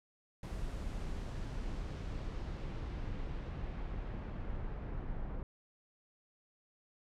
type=noise with low-pass filter sweep; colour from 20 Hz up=brown; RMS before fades=-40 dBFS; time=0.43-5.43 s; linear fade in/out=2 ms; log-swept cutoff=11000 to 1500 Hz; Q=0.78; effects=none